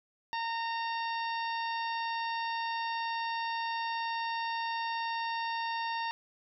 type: harmonic tone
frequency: 919 Hz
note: A#5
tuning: 25 cents flat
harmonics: 1 / 2 / 3 / 4 / 5 / 6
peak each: -33 / -39 / -43 / -45 / -47 / -49 dBFS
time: 0.33-6.11 s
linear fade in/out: 0 ms
effects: none